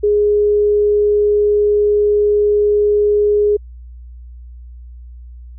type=tone; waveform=sine; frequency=415.3 Hz; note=G#4; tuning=in tune; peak=-10 dBFS; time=0.03-3.57 s; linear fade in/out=10 ms; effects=added 60 Hz sine -32 dBFS peak until 5.58 s